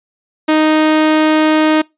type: tone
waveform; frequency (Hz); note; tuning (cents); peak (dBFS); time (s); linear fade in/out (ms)
sawtooth; 310.6; D#4; -3; -5; 0.48-1.82; 10
effects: noise-tail reverb RT60 0.2 s tail -24 dB re dry + resampled to 8000 Hz